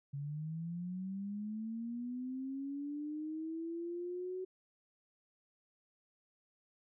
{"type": "linear sweep", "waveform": "sine", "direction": "up", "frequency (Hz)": [138.59, 374.5], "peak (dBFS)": -38, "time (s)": [0.13, 4.45], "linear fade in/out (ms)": 10, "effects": []}